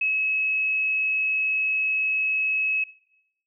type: tone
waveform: sine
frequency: 2573 Hz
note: E7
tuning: 43 cents flat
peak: -21 dBFS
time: 0.01-2.84 s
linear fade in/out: 5 ms
effects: noise-tail reverb RT60 0.8 s tail -19 dB re dry